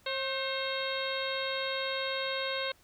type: harmonic tone with a mistuned harmonic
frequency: 536 Hz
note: C5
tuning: 42 cents sharp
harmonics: 1 / 2 / 3 / 4 / 5 / 6 / 7 / 8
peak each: -35 / -40 / -39 / -40 / -42 / -43 / -39 / -42 dBFS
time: 0.06-2.72 s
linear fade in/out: 5 ms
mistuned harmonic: 3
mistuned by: -62 cents
effects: pink hiss -63 dBFS RMS until 2.83 s